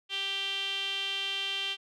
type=tone with band-pass filter; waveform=sawtooth; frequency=392.5 Hz; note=G4; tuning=2 cents sharp; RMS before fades=-33 dBFS; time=0.09-1.77 s; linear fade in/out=50 ms; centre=3100 Hz; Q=7.2; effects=none